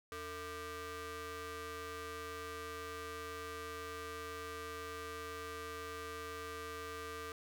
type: ring-modulated tone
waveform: sawtooth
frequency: 370 Hz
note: F#4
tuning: in tune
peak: -36 dBFS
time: 0.12-7.32 s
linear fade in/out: 0 ms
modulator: 821 Hz
effects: none